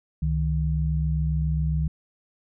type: tone pair together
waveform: sine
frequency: 68.18 / 155.56 Hz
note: C#2 / D#3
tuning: -28 / 0 cents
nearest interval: octave + major second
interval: 1428 cents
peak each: -24 dBFS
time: 0.22-1.88 s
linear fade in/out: 5 ms
effects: none